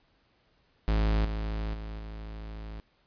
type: tone with level steps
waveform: 45% pulse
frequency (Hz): 53.4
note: G#1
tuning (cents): +49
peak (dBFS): -23 / -30 / -36 / -38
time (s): 0.88-2.8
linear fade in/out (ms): 0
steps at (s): 1.25 / 1.74 / 1.99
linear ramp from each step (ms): 2
effects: pink hiss -68 dBFS RMS until 3.06 s + resampled to 11025 Hz